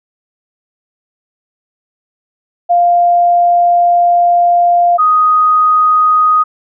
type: tone pair in turn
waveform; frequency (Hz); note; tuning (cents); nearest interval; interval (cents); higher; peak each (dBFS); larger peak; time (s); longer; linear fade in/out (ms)
sine; 698.5 / 1247.2; F5 / D#6; 0 / +4; minor seventh; 1004; second; -6; neither; 2.69-4.98 / 4.98-6.44; first; 20
effects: none